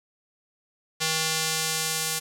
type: tone with band-pass filter sweep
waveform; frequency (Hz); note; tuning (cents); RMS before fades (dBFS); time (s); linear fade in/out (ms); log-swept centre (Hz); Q
square; 159.3; D#3; +41; -27; 1-2.2; 20; 5500 to 9000; 0.8
effects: none